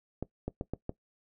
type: clicks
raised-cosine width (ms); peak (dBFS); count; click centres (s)
2; -20; 5; 0.226 / 0.48 / 0.611 / 0.736 / 0.894
effects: noise-tail reverb RT60 0.1 s tail -19 dB re dry